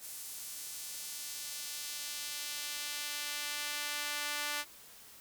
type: tone with high-pass filter sweep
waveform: sawtooth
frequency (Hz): 293.7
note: D4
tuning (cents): 0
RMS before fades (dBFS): -40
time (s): 0-4.65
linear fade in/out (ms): 50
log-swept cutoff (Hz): 8900 to 1500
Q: 0.73
effects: white hiss -55 dBFS RMS until 5.2 s